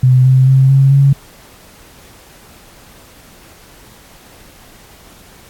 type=tone with pitch steps; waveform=sine; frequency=127.8 / 130.41 / 133.07 / 135.79 / 138.56 Hz; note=C3 / C3 / C3 / C#3 / C#3; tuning=-40 / -5 / +30 / -35 / 0 cents; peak=-5 dBFS; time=0.03-1.13 s; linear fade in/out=5 ms; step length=220 ms; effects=pink hiss -42 dBFS RMS until 5.49 s + AAC 64 kbps